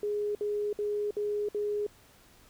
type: tone bursts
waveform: sine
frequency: 415.3 Hz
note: G#4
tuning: in tune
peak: -28 dBFS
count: 5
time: 0.03-1.866 s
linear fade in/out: 2 ms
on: 320 ms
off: 59 ms
effects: pink hiss -59 dBFS RMS until 2.49 s